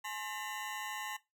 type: ring-modulated tone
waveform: 20% pulse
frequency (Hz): 955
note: A#5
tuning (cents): +42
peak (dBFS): -31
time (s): 0.04-1.17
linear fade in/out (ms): 10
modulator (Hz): 106
effects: noise-tail reverb RT60 0.2 s tail -17 dB re dry